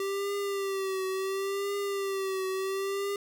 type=tone with vibrato; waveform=square; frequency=390.4 Hz; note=G4; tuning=7 cents flat; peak=-30 dBFS; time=0-3.16 s; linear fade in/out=2 ms; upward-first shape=triangle; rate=0.71 Hz; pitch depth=60 cents each way; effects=none